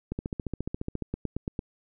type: two click trains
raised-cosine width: 3 ms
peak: -18 / -17 dBFS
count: 14 / 5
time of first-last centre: 0.12-1.023 / 1.14-1.591 s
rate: 14.4 / 8.86 Hz
effects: none